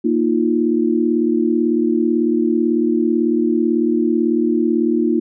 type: chord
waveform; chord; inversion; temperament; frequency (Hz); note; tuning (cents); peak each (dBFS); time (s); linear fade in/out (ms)
sine; Bb suspended fourth; none; equal; 233.1 / 311.1 / 349.2; Bb3 / Eb4 / F4; 0 / 0 / 0; -18; 0.04-5.2; 10
effects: none